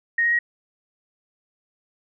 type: tone with pitch steps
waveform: sine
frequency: 1864.7 / 1879.8 / 1895.1 Hz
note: A#6 / A#6 / A#6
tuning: 0 / +14 / +28 cents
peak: -17 dBFS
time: 0.18-0.39 s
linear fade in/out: 5 ms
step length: 70 ms
effects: none